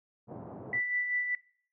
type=band-pass noise; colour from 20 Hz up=pink; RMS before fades=-44 dBFS; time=0.27-0.81 s; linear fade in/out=50 ms; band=110 to 880 Hz; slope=24 dB/octave
type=tone with tremolo; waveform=sine; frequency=1975.5 Hz; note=B6; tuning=in tune; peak=-27 dBFS; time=0.73-1.35 s; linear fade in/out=2 ms; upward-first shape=sine; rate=5.2 Hz; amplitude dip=50%
effects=noise-tail reverb RT60 0.6 s tail -22 dB re dry